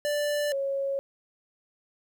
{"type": "tone pair in turn", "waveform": ["square", "sine"], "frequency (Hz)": [587.3, 549.9], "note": ["D5", "C#5"], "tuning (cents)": [0, -14], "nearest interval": "minor second", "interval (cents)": 114, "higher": "first", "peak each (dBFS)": [-26, -26], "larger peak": "neither", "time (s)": [[0.05, 0.52], [0.52, 0.99]], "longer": "neither", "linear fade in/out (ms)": 0, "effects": ["11-bit"]}